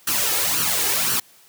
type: noise with flanger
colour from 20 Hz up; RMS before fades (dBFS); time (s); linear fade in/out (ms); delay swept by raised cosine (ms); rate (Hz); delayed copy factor
white; -21; 0.07-1.2; 5; 0.67 to 2.37; 1.9; +0.65
effects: white hiss -52 dBFS RMS until 1.48 s + high-pass 100 Hz 12 dB/octave